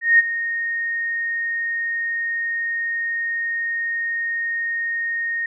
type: tone with ADSR envelope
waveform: sine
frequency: 1854 Hz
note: A#6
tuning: 10 cents flat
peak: -8 dBFS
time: 0.01-5.46 s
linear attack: 180 ms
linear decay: 23 ms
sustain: -13 dB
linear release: 3 ms
effects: none